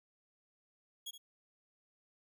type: tone with echo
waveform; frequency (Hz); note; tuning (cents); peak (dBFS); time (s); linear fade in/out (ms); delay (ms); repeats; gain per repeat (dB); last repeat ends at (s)
sawtooth; 3322; G#7; 0; -38; 1.06-1.11; 10; 70; 1; -10; 1.18
effects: none